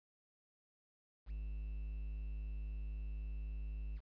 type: tone with quantisation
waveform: triangle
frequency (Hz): 51.91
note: G#1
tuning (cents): 0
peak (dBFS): -38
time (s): 1.26-4.01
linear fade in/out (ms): 50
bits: 11
effects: resampled to 11025 Hz